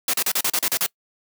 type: noise bursts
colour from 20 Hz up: white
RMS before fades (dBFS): -21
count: 9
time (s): 0.08-0.863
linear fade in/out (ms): 2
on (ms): 55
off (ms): 36
effects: noise-tail reverb RT60 0.1 s tail -24 dB re dry + high-pass 200 Hz 12 dB/octave